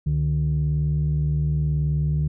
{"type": "tone pair together", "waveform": "sine", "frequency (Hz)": [70.58, 149.7], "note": ["C#2", "D3"], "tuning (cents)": [32, 33], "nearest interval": "octave + minor second", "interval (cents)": 1301, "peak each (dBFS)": [-23, -19], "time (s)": [0.06, 2.28], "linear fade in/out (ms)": 10, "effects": ["tanh soft clip ceiling -15 dBFS"]}